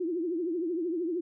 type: tone with vibrato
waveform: sine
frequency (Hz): 340.9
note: F4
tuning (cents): -42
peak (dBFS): -28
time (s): 0-1.21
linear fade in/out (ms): 10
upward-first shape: triangle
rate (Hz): 13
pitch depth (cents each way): 160
effects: none